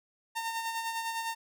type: tone with tremolo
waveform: sawtooth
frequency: 911 Hz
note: A#5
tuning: 40 cents flat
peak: -27 dBFS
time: 0.35-1.35 s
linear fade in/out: 20 ms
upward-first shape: sine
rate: 9.9 Hz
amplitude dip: 45%
effects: none